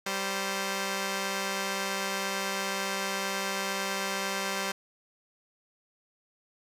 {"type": "tone pair together", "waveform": "5% pulse", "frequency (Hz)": [195.11, 523.3], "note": ["G3", "C5"], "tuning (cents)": [-8, 0], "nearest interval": "octave + perfect fourth", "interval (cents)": 1708, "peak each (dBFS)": [-20, -22], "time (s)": [0.06, 4.72], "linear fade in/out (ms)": 5, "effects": ["resampled to 32000 Hz"]}